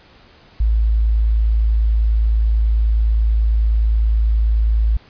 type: tone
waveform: sine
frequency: 54.7 Hz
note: A1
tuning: 9 cents flat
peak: -12 dBFS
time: 0.6-4.97 s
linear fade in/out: 5 ms
effects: pink hiss -48 dBFS RMS until 5.09 s + resampled to 11025 Hz